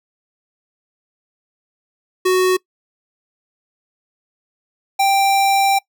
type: tone pair in turn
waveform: square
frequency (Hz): 370 / 785.9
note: F#4 / G5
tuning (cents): 0 / +4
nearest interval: octave + minor second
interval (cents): 1304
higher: second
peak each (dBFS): -13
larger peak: neither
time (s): 2.25-2.57 / 4.99-5.79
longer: second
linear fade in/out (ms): 10
effects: noise-tail reverb RT60 0.1 s tail -23 dB re dry